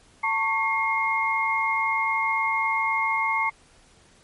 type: tone cluster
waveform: sine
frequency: 895 / 1111 / 2137 Hz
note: A5 / C#6 / C7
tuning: +29 / +4 / +36 cents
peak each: -26 / -27 / -24 dBFS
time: 0.23-3.5 s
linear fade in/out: 10 ms
effects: pink hiss -56 dBFS RMS until 4.23 s + MP3 48 kbps